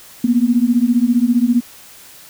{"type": "beating tone pair", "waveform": "sine", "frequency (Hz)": [233.1, 248.1], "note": ["A#3", "B3"], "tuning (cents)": [0, 8], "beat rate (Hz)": 15, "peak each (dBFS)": -14, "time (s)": [0.24, 1.61], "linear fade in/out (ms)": 5, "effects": ["white hiss -41 dBFS RMS until 2.29 s"]}